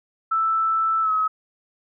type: tone with pitch glide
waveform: sine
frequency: 1321 to 1279 Hz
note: E6 to D#6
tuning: +3 to +47 cents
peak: -18 dBFS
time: 0.31-1.28 s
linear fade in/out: 10 ms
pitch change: -56 cents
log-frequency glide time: 1.02-1.11 s
effects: none